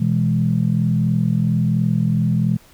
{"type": "chord", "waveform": "sine", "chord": "E major", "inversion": "second", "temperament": "equal", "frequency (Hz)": [123.47, 164.81, 207.7], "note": ["B2", "E3", "G#3"], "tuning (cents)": [0, 0, 0], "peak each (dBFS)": [-19, -18, -20], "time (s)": [0, 2.57], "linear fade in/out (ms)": 10, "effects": ["tanh soft clip ceiling -5 dBFS", "pink hiss -50 dBFS RMS until 2.73 s"]}